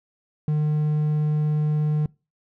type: tone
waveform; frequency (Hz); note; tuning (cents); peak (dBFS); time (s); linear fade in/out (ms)
triangle; 151.4; D#3; -47; -17; 0.48-2.06; 2
effects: noise-tail reverb RT60 0.3 s tail -24 dB re dry